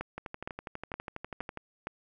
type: two click trains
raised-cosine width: 0.5 ms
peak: -20 / -23 dBFS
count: 5 / 18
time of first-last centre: 0.01-1.87 / 0.18-1.573 s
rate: 2.15 / 12.2 Hz
effects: none